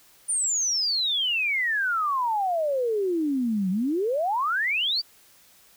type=exponential two-way sweep; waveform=sine; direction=down then up; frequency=9397 to 180 to 4820 Hz; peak=-22 dBFS; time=0.28-5.02 s; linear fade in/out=20 ms; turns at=3.7 s; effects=white hiss -56 dBFS RMS until 5.76 s